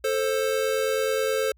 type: tone pair together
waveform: square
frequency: 440 / 529.3 Hz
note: A4 / C5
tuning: 0 / +20 cents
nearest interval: minor third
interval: 320 cents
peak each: -26 dBFS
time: 0.04-1.52 s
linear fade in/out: 5 ms
effects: added 60 Hz sine -55 dBFS peak until 1.57 s